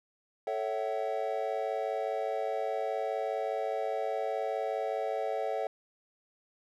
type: chord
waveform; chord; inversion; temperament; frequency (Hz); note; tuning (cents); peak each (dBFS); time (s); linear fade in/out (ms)
triangle; F# minor seventh; first; equal with one note detuned; 440 / 554.4 / 659.3 / 758.6; A4 / C#5 / E5 / F#5; 0 / 0 / 0 / +43; -34; 0.47-5.67; 2
effects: none